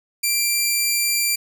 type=tone; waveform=10% pulse; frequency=2362 Hz; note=D7; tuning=9 cents sharp; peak=-9 dBFS; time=0.23-1.36 s; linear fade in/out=10 ms; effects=none